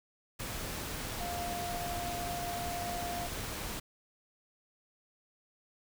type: tone in noise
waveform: sine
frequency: 700 Hz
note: F5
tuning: 4 cents sharp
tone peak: -37 dBFS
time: 1.2-3.27 s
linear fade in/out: 10 ms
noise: pink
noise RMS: -39 dBFS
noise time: 0.39-3.8 s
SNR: -1 dB
effects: none